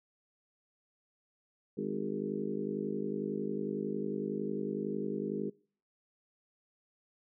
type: harmonic tone with a mistuned harmonic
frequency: 51 Hz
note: G#1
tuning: 31 cents flat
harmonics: 3 / 4 / 5 / 6 / 7 / 8 / 9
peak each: -46 / -38 / -42 / -41 / -42 / -39 / -43 dBFS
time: 1.77-5.5 s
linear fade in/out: 10 ms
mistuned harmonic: 7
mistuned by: +42 cents
effects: noise-tail reverb RT60 0.5 s tail -25 dB re dry